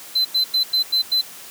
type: tone bursts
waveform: triangle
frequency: 4054 Hz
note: B7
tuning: 45 cents sharp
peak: -14 dBFS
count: 6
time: 0.15-1.215 s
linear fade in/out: 10 ms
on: 100 ms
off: 93 ms
effects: white hiss -39 dBFS RMS until 1.5 s + high-pass 150 Hz 12 dB/octave